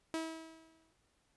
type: tone with exponential decay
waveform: sawtooth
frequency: 323.1 Hz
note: E4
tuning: 35 cents flat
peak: -30 dBFS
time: 0.14-0.93 s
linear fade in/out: 0 ms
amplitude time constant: 170 ms
effects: pink hiss -75 dBFS RMS until 1.36 s + resampled to 24000 Hz